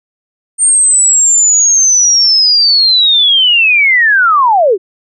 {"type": "linear sweep", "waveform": "sine", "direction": "down", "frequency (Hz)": [8770, 344.9], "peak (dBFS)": -5, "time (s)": [0.58, 4.78], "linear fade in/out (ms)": 50, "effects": []}